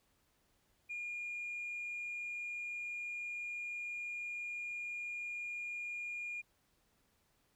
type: tone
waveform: sine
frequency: 2422 Hz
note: D#7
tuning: 47 cents flat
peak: -38 dBFS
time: 0.89-6.42 s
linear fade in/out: 20 ms
effects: tanh soft clip ceiling -36 dBFS + pink hiss -75 dBFS RMS until 7.55 s